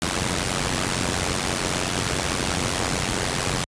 pink noise with amplitude modulation, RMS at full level -20 dBFS, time 0.02-3.64 s, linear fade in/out 0 ms, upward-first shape sine, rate 91 Hz, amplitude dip 85%, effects high-pass 60 Hz 12 dB/octave + resampled to 22050 Hz

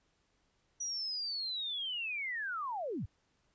sine linear sweep, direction down, 5860 to 60.5 Hz, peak -35 dBFS, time 0.8-3.06 s, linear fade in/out 10 ms, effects pink hiss -75 dBFS RMS until 3.54 s + resampled to 16000 Hz

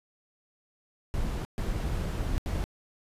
brown noise bursts at uneven times, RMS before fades -30 dBFS, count 3, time 1.14-1.45 / 1.58-2.38 / 2.46-2.64 s, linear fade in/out 0 ms, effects resampled to 32000 Hz

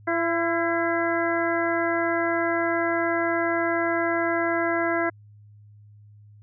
harmonic tone with a mistuned harmonic, 337.1 Hz, E4, 39 cents sharp, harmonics 1 / 2 / 3 / 4 / 5 / 6, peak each -26 / -26 / -32 / -31 / -29 / -32 dBFS, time 0.07-5.1 s, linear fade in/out 10 ms, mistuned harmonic 5, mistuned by -46 cents, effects added 104 Hz sine -47 dBFS peak until 6.42 s

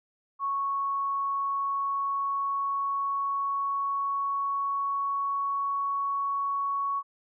sine tone with pitch glide, 1107 to 1114.7 Hz, C#6 to C#6, -3 to +9 cents, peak -26 dBFS, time 0.39-7.03 s, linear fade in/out 50 ms, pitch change +12 cents, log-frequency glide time 0.79-5.8 s, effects none

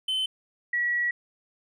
triangle / sine tone pair in turn, 3060 / 1927.7 Hz, G7 / B6, -42 / -42 cents, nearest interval minor sixth, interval 800 cents, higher first, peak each -23 dBFS, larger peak neither, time 0.08-0.26 / 0.73-1.11 s, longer second, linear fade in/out 5 ms, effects none

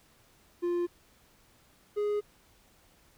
triangle tone pair in turn, 349.2 / 415.3 Hz, F4 / G#4, 0 / 0 cents, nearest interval minor third, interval 300 cents, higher second, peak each -25 dBFS, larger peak neither, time 0.62-0.87 / 1.96-2.21 s, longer neither, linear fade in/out 20 ms, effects pink hiss -63 dBFS RMS until 3.17 s

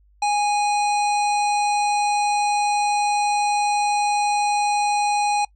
harmonic tone, 826 Hz, G#5, 10 cents flat, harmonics 1 / 3 / 5 / 7 / 9 / 10, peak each -18 / -28 / -32 / -35 / -37 / -38 dBFS, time 0.22-5.45 s, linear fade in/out 5 ms, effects noise-tail reverb RT60 0.1 s tail -24 dB re dry + added 50 Hz sine -53 dBFS peak until 5.55 s

